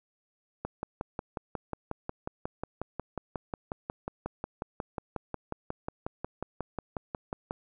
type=click train; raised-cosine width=1 ms; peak=-19 dBFS; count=39; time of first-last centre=0.65-7.509 s; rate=5.54 Hz; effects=none